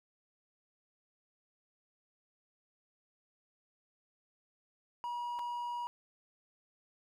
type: tone with dropouts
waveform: triangle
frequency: 961 Hz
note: B5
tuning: 48 cents flat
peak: -34 dBFS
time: 5.04-5.87 s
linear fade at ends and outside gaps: 0 ms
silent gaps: 5.389-5.393 s
effects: none